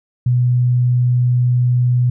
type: tone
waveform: sine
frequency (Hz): 123.6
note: B2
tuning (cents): +2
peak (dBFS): -11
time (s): 0.26-2.1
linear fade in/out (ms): 5
effects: none